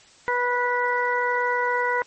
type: harmonic tone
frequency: 490 Hz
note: B4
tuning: 14 cents flat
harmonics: 1 / 2 / 3 / 4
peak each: -26 / -24 / -27 / -27 dBFS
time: 0.28-2.02 s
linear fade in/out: 0 ms
effects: white hiss -52 dBFS RMS until 2.06 s + MP3 32 kbps